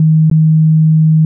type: tone with dropouts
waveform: sine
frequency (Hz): 157.6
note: D#3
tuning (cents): +23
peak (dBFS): -5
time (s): 0-1.25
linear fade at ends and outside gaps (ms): 2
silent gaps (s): 0.3-0.313
effects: none